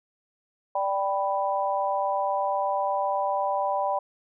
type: chord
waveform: sine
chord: G major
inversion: second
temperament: equal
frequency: 587.3 / 784 / 987.8 Hz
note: D5 / G5 / B5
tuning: 0 / 0 / 0 cents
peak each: -28 / -27 / -28 dBFS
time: 0.75-3.99 s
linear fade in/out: 5 ms
effects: none